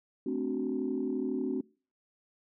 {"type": "chord", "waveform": "sine", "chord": "D dominant seventh", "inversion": "second", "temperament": "equal with one note detuned", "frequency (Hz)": [220, 261.6, 293.7, 374.3], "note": ["A3", "C4", "D4", "F#4"], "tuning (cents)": [0, 0, 0, 20], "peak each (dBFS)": [-38, -32, -36, -34], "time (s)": [0.26, 1.61], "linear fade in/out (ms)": 5, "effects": ["noise-tail reverb RT60 0.4 s tail -26 dB re dry", "tanh soft clip ceiling -21 dBFS"]}